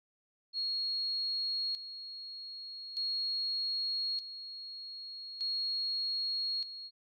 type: tone with tremolo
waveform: sine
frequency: 4300 Hz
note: C8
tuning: 47 cents sharp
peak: -31 dBFS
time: 0.53-6.91 s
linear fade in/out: 50 ms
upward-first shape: square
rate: 0.41 Hz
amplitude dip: 70%
effects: MP3 64 kbps